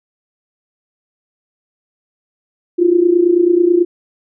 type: tone with amplitude modulation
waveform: sine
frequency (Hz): 349.2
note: F4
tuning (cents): 0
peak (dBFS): -5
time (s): 2.78-3.85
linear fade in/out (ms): 20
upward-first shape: sine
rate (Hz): 29.2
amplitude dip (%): 75
effects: none